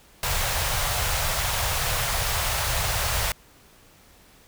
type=band-stop noise; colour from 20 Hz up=pink; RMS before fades=-25 dBFS; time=0.23-3.32 s; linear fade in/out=2 ms; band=130 to 560 Hz; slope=24 dB/octave; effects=pink hiss -54 dBFS RMS until 4.47 s